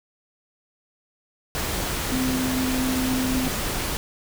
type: tone in noise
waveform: sine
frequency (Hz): 257.5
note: C4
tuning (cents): -28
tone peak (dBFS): -23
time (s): 2.12-3.48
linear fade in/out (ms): 0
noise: pink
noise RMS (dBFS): -27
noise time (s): 1.55-3.97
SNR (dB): +1
effects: none